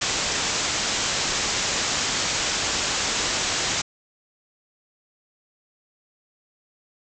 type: low-pass noise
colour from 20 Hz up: white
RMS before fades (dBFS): -25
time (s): 0.01-3.82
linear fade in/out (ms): 10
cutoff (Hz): 7600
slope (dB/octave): 96
effects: none